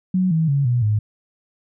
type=tone with pitch steps; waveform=sine; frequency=185 / 161.05 / 140.2 / 122.05 / 106.25 Hz; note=F#3 / E3 / C#3 / B2 / G#2; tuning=0 / -40 / +20 / -20 / +40 cents; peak=-15 dBFS; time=0.14-0.99 s; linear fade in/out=5 ms; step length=170 ms; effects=none